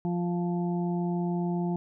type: harmonic tone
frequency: 174.61 Hz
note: F3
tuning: in tune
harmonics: 1 / 2 / 4 / 5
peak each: -27 / -33 / -39 / -41 dBFS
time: 0.05-1.76 s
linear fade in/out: 0 ms
effects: none